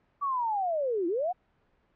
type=linear two-way sweep; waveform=sine; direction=down then up; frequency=1158 to 324.6 to 758 Hz; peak=-26 dBFS; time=0.21-1.33 s; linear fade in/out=20 ms; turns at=1.07 s; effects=pink hiss -69 dBFS RMS until 1.95 s + low-pass 2000 Hz 12 dB/octave